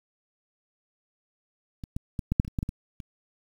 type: clicks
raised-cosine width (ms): 5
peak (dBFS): -24 / -18 / -17 / -12 / -6 / -29 / -23 / -14 / -16 / -18 / -27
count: 11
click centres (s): 1.838 / 1.965 / 2.192 / 2.32 / 2.399 / 2.449 / 2.479 / 2.588 / 2.629 / 2.691 / 3.002
effects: 8-bit